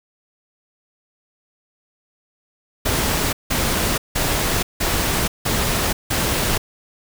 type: noise bursts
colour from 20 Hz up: pink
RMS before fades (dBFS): -20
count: 6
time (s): 2.85-6.58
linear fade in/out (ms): 10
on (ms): 480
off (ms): 170
effects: none